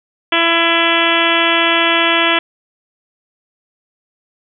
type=harmonic tone; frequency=334.8 Hz; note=E4; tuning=27 cents sharp; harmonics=1 / 2 / 3 / 4 / 5 / 6 / 7 / 8 / 9 / 10; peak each=-20 / -20 / -20 / -20 / -20 / -20 / -20 / -20 / -20 / -20 dBFS; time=0.32-2.39 s; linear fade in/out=5 ms; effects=none